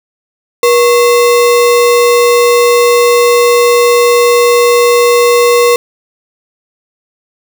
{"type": "tone with sample-and-hold", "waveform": "sine", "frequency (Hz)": 479.8, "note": "A#4", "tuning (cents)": 50, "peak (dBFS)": -4, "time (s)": [0.63, 5.76], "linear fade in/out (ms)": 2, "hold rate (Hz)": 1575, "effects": []}